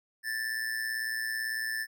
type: tone with amplitude modulation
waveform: square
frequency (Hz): 1760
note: A6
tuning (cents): 0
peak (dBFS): -29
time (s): 0.23-1.87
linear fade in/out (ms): 50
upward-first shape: sine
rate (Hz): 118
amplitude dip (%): 60
effects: none